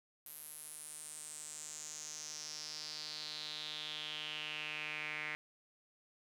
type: tone with band-pass filter sweep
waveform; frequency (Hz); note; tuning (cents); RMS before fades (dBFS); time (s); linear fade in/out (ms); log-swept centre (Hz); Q
sawtooth; 152.2; D#3; -38; -45; 0.26-5.35; 0; 12000 to 2100; 5.1
effects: none